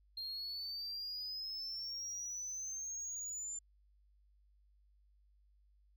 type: exponential sweep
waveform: sine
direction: up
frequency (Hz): 4186 to 7210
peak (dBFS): -38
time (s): 0.17-3.59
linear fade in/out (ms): 5
effects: tanh soft clip ceiling -39 dBFS + added 50 Hz sine -66 dBFS peak until 5.96 s